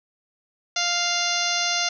harmonic tone, 698.5 Hz, F5, in tune, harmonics 1 / 2 / 3 / 4 / 5 / 6 / 7 / 8 / 9, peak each -30 / -30 / -30 / -30 / -30 / -30 / -30 / -30 / -30 dBFS, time 0.76-1.89 s, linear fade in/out 5 ms, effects none

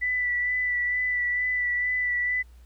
sine tone with vibrato, 1977 Hz, B6, 1 cent sharp, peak -23 dBFS, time 0.01-2.43 s, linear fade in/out 20 ms, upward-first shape sine, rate 2.2 Hz, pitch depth 20 cents each way, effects added 60 Hz sine -47 dBFS peak until 2.65 s + pink hiss -64 dBFS RMS until 2.65 s

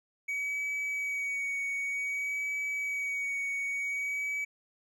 triangle tone with vibrato, 2260 Hz, C#7, 33 cents sharp, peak -29 dBFS, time 0.28-4.45 s, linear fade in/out 10 ms, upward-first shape sine, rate 0.54 Hz, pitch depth 19 cents each way, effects none

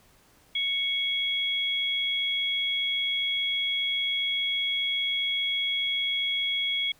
sine tone pair together, 2217 / 3325 Hz, C#7 / G#7, 0 / +1 cents, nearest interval perfect fifth, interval 701 cents, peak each -30 / -26 dBFS, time 0.55-6.92 s, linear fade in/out 5 ms, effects pink hiss -60 dBFS RMS until 6.99 s

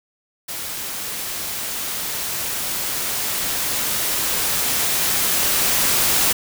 white noise with level ramp, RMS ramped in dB -29 to -17 dBFS, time 0.48-6.33 s, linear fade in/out 10 ms, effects none

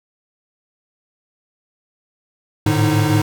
square tone cluster, 104.5 / 110.5 / 149.3 / 309.3 Hz, G#2 / A2 / D3 / D#4, +11 / +8 / +29 / -10 cents, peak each -20 dBFS, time 2.66-3.22 s, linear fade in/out 5 ms, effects none

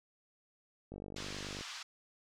click train, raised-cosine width 2 ms, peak -32 dBFS, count 35, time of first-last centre 0.92-1.61 s, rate 49.3 Hz
white band-pass noise, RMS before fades -46 dBFS, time 1.16-1.83 s, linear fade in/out 5 ms, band 900 to 5800 Hz, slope 24 dB/octave
effects none

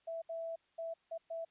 sine tone bursts at uneven times, 660 Hz, E5, 2 cents sharp, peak -38 dBFS, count 5, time 0.07-0.22 / 0.29-0.56 / 0.78-0.94 / 1.11-1.18 / 1.3-1.45 s, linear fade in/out 10 ms, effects white hiss -74 dBFS RMS until 1.5 s + resampled to 8000 Hz

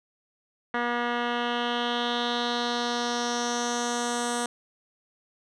10% pulse tone with low-pass filter sweep, 240 Hz, B3, 49 cents flat, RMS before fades -28 dBFS, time 0.74-4.46 s, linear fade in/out 2 ms, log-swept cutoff 2100 to 8500 Hz, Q 3.1, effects none

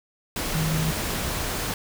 sine tone in noise, 158.2 Hz, D#3, 29 cents sharp, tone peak -23 dBFS, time 0.55-0.91 s, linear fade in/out 2 ms, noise pink, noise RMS -28 dBFS, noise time 0.36-1.74 s, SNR +2 dB, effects none

